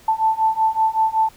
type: beating tone pair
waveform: sine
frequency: 880 / 885.3 Hz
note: A5 / A5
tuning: 0 / +10 cents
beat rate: 5.3 Hz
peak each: -19 / -18 dBFS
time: 0.08-1.29 s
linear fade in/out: 5 ms
effects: pink hiss -49 dBFS RMS until 1.36 s